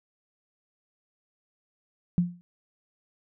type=tone with exponential decay; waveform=sine; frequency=175.4 Hz; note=F3; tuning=8 cents sharp; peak=-16 dBFS; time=2.18-2.41 s; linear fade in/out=0 ms; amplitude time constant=50 ms; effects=none